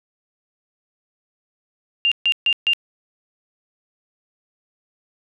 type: tone bursts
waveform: sine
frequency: 2794 Hz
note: F7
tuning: in tune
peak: -14 dBFS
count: 4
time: 2.05-2.734 s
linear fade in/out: 0 ms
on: 66 ms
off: 140 ms
effects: none